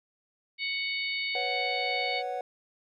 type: harmonic tone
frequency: 741 Hz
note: F#5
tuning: 2 cents sharp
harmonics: 3 / 4 / 5 / 6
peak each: -31 / -39 / -38 / -37 dBFS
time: 0.58-2.23 s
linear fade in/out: 50 ms
type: chord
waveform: triangle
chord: B suspended second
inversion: none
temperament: equal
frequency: 493.9 / 554.4 / 740 Hz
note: B4 / C#5 / F#5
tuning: 0 / 0 / 0 cents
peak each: -35 / -36 / -31 dBFS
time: 1.35-2.41 s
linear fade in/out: 2 ms
effects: none